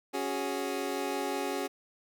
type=chord; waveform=25% pulse; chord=C# suspended fourth; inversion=none; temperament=equal; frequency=277.2 / 370 / 415.3 Hz; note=C#4 / F#4 / G#4; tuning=0 / 0 / 0 cents; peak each=-32 dBFS; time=0.13-1.68 s; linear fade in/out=20 ms; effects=none